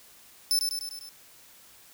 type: tone with echo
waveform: sawtooth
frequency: 5274 Hz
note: E8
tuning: in tune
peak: -19 dBFS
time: 0.51-0.59 s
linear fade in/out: 0 ms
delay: 100 ms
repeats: 5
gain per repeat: -4 dB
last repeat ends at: 1.09 s
effects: white hiss -54 dBFS RMS until 1.93 s